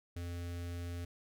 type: tone with notch filter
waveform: square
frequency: 86.7 Hz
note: F2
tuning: 12 cents flat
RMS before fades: -41 dBFS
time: 0.16-1.05 s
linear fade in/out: 5 ms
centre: 940 Hz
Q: 1.6
effects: none